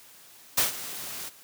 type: noise with ADSR envelope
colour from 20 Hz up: white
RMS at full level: -21 dBFS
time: 0.57-1.3 s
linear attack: 12 ms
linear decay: 130 ms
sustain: -16 dB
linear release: 24 ms
effects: white hiss -52 dBFS RMS until 1.43 s + high-pass 100 Hz 12 dB/octave